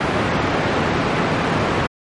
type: band-pass noise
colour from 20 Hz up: pink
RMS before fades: -19 dBFS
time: 0-1.87 s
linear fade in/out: 10 ms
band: 120 to 2100 Hz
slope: 12 dB/octave
effects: MP3 48 kbps